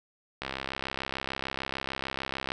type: click train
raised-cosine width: 0.3 ms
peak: -16 dBFS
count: 141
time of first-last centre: 0.42-2.519 s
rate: 66.7 Hz
effects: none